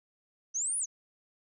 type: linear two-way sweep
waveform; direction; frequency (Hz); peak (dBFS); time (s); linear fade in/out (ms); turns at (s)
sine; up then down; 5890 to 10020 to 5890; -29; 0.54-0.86; 20; 0.78
effects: none